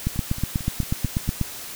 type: two click trains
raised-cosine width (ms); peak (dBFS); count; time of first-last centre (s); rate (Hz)
5; -9 / -21; 12 / 6; 0.07-1.413 / 0.16-1.279; 8.19 / 4.47
effects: white hiss -36 dBFS RMS until 1.75 s